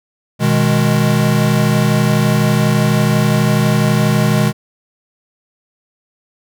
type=chord; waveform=square; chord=G# minor; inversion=first; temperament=equal; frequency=123.47 / 155.56 / 207.7 Hz; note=B2 / D#3 / G#3; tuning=0 / 0 / 0 cents; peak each=-16 dBFS; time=0.39-4.53 s; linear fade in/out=50 ms; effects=none